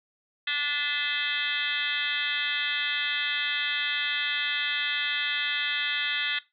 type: tone with frequency modulation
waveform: sine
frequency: 2607 Hz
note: E7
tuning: 20 cents flat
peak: -25 dBFS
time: 0.47-6.39 s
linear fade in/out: 5 ms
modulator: 288 Hz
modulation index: 3.8
effects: noise-tail reverb RT60 0.2 s tail -17 dB re dry